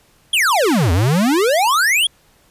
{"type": "exponential two-way sweep", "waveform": "square", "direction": "down then up", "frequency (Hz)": [3415, 80, 3415], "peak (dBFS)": -13, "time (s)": [0.33, 2.07], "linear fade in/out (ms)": 5, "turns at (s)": 0.92, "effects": ["pink hiss -54 dBFS RMS until 2.5 s", "resampled to 32000 Hz"]}